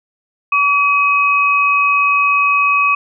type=tone pair together; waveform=sine; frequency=1140 / 2537 Hz; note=C#6 / D#7; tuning=+48 / +33 cents; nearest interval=octave + major second; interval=1385 cents; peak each=-13 dBFS; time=0.52-2.95 s; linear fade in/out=5 ms; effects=none